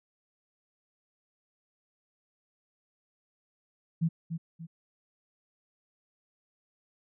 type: tone with echo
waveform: sine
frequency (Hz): 164.81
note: E3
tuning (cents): 0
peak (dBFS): -23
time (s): 4.01-4.09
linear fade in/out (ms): 20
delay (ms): 290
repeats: 2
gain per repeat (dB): -8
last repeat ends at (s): 4.67
effects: none